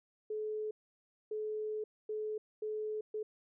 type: tone bursts at uneven times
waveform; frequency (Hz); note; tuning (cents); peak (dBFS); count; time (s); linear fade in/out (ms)
sine; 429.1; A4; -43; -35; 5; 0.3-0.71 / 1.31-1.84 / 2.09-2.38 / 2.62-3.01 / 3.14-3.23; 5
effects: none